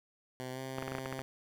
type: tone with pitch glide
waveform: 10% pulse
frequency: 128.2 to 131.88 Hz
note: C3 to C3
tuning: -35 to +14 cents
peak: -31 dBFS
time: 0.4-1.22 s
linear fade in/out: 0 ms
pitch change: +49 cents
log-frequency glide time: 0.52-0.6 s
type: clicks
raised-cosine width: 0.5 ms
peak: -22 dBFS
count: 9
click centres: 0.784 / 0.825 / 0.88 / 0.92 / 0.951 / 0.984 / 1.059 / 1.126 / 1.192 s
effects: none